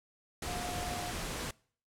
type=tone in noise; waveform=sine; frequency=714 Hz; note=F5; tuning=38 cents sharp; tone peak=-40 dBFS; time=0.47-1.11 s; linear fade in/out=5 ms; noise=pink; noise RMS=-38 dBFS; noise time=0.42-1.51 s; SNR=-5 dB; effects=noise-tail reverb RT60 0.5 s tail -24 dB re dry + low-pass 11000 Hz 12 dB/octave